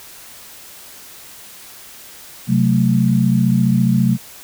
sine chord, F# diminished, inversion second, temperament equal, 130.81 / 185 / 220 Hz, C3 / F#3 / A3, 0 / 0 / 0 cents, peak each -16 dBFS, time 2.47-4.18 s, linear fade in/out 50 ms, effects white hiss -39 dBFS RMS until 4.43 s

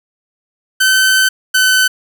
sawtooth tone pair in turn, 1531 / 1517.8 Hz, G6 / F#6, -41 / +44 cents, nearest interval unison, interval 15 cents, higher first, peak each -5 dBFS, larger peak neither, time 0.8-1.29 / 1.54-1.88 s, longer first, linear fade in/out 10 ms, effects none

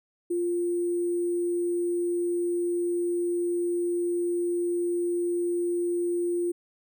sine tone with sample-and-hold, 349.2 Hz, F4, in tune, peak -24 dBFS, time 0.3-6.52 s, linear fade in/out 10 ms, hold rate 8820 Hz, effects none

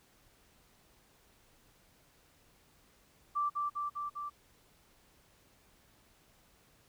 sine tone with echo, 1171 Hz, D6, 5 cents flat, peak -29 dBFS, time 3.35-3.5 s, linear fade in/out 20 ms, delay 200 ms, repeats 4, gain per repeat -2 dB, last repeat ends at 4.3 s, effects pink hiss -66 dBFS RMS until 6.88 s

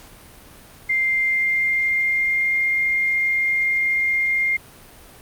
sine tone with pitch glide, 2100 to 2116 Hz, C7 to C7, +6 to +19 cents, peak -17 dBFS, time 0.89-4.57 s, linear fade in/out 10 ms, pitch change +13 cents, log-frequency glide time 1.26-2.56 s, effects pink hiss -45 dBFS RMS until 5.21 s + Opus 48 kbps

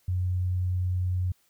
sine tone, 91 Hz, F#2, 28 cents flat, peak -24 dBFS, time 0.08-1.32 s, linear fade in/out 5 ms, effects white hiss -67 dBFS RMS until 1.49 s

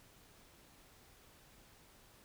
silence, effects pink hiss -63 dBFS RMS until 2.24 s

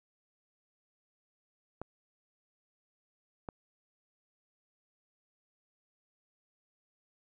clicks, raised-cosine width 1 ms, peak -25 dBFS, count 2, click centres 1.816 / 3.488 s, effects none

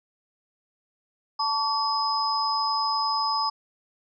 sine tone cluster, 883 / 1132 / 5050 Hz, A5 / C#6 / D#8, +6 / +36 / +25 cents, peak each -27 dBFS, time 1.39-3.5 s, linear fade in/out 10 ms, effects none

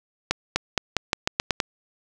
accelerating click train, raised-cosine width 0.2 ms, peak -3 dBFS, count 9, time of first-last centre 0.31-1.602 s, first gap 250 ms, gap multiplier 0.87, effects none

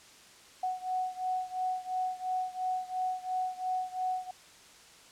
sine beating tone pair, 740 / 742.9 Hz, F#5 / F#5, 0 / +7 cents, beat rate 2.9 Hz, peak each -33 / -35 dBFS, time 0.63-4.31 s, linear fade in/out 5 ms, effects white hiss -55 dBFS RMS until 5.11 s + low-pass 8000 Hz 12 dB/octave

